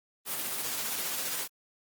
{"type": "noise with tremolo", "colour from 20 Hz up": "white", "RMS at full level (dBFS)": -32, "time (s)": [0.25, 1.48], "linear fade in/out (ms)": 50, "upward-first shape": "sine", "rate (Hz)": 15, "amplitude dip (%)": 30, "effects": ["high-pass 150 Hz 12 dB/octave", "Opus 24 kbps"]}